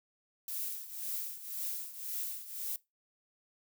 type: noise with tremolo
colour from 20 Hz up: violet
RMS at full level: -36 dBFS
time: 0.48-2.76 s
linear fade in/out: 2 ms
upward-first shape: triangle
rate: 1.9 Hz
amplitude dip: 80%
effects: noise-tail reverb RT60 0.2 s tail -20 dB re dry

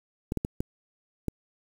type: clicks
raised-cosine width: 3 ms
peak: -15 dBFS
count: 5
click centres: 0.321 / 0.373 / 0.449 / 0.605 / 1.283 s
effects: 7-bit

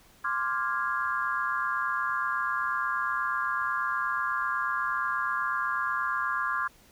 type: chord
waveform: sine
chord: D half-diminished seventh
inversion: third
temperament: equal with one note detuned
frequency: 1046.5 / 1174.7 / 1396.9 / 1649.7 Hz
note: C6 / D6 / F6 / Ab6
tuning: 0 / 0 / 0 / -12 cents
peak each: -32 dBFS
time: 0.24-6.68 s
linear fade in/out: 10 ms
effects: pink hiss -58 dBFS RMS until 6.91 s

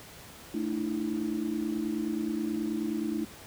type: chord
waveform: sine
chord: A suspended fourth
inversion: none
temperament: equal with one note detuned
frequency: 220 / 300.2 / 329.6 Hz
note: A3 / D4 / E4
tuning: 0 / +38 / 0 cents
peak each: -33 dBFS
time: 0.54-3.25 s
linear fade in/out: 5 ms
effects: pink hiss -48 dBFS RMS until 3.46 s + high-pass 60 Hz 12 dB/octave

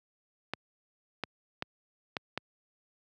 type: clicks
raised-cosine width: 0.3 ms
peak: -16 dBFS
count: 5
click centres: 0.536 / 1.237 / 1.624 / 2.168 / 2.376 s
effects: high-pass 100 Hz 12 dB/octave

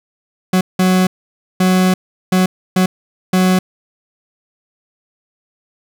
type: tone bursts at uneven times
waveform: 40% pulse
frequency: 185 Hz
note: F#3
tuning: in tune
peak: -9 dBFS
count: 6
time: 0.53-0.61 / 0.79-1.07 / 1.6-1.94 / 2.32-2.46 / 2.76-2.86 / 3.33-3.59 s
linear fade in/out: 5 ms
effects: none

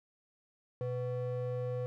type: ring-modulated tone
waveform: triangle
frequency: 311.1 Hz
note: D#4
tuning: in tune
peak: -28 dBFS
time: 0.81-1.86 s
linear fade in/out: 0 ms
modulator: 188 Hz
effects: none

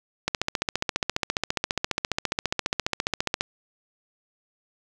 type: click train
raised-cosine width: 0.2 ms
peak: -6 dBFS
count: 47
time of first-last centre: 0.28-3.409 s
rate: 14.7 Hz
effects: none

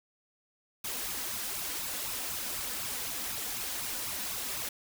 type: noise with flanger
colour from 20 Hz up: white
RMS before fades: -36 dBFS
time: 0.84-4.69 s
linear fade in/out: 5 ms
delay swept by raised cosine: 0.77 to 4.07 ms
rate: 4 Hz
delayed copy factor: +0.75
effects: none

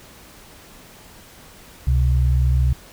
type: tone pair together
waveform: sine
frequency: 67.3 / 127.05 Hz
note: C2 / B2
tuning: +49 / +49 cents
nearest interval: major seventh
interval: 1100 cents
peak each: -15 / -20 dBFS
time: 1.87-2.73 s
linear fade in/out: 5 ms
effects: pink hiss -45 dBFS RMS until 2.92 s

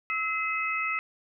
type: tone cluster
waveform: sine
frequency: 1299 / 2057 / 2572 Hz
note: E6 / C7 / E7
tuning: -26 / -30 / -43 cents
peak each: -31 dBFS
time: 0.1-0.99 s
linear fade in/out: 0 ms
effects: none

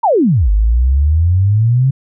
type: exponential two-way sweep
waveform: sine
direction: down then up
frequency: 987.8 to 49.24 to 137.1 Hz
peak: -8 dBFS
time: 0.03-1.91 s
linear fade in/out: 10 ms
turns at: 0.5 s
effects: none

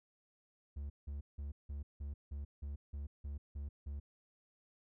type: tone bursts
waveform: triangle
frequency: 71.4 Hz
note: D2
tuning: 48 cents flat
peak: -38 dBFS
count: 11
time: 0.76-4 s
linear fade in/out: 10 ms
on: 140 ms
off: 170 ms
effects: none

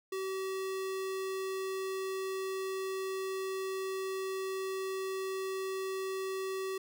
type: tone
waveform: square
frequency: 381.9 Hz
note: G4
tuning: 45 cents flat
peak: -35 dBFS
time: 0.12-6.78 s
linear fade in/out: 5 ms
effects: none

